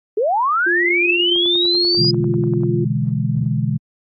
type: linear sweep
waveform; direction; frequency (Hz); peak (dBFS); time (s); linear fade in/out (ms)
sine; up; 392 to 4978; -14; 0.17-2.11; 5
type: tone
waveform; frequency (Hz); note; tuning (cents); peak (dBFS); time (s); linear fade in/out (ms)
sine; 349.2; F4; 0; -19; 0.66-2.85; 10
type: click train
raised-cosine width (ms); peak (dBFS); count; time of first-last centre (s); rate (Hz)
1; -22; 14; 1.36-2.635; 10.2
type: chord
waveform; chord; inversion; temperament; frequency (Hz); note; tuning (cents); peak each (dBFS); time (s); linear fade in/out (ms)
sine; E dominant seventh; second; equal; 123.47 / 146.83 / 164.81 / 207.7; B2 / D3 / E3 / G#3; 0 / 0 / 0 / 0; -20 / -21 / -24 / -23; 1.97-3.78; 20
effects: AAC 48 kbps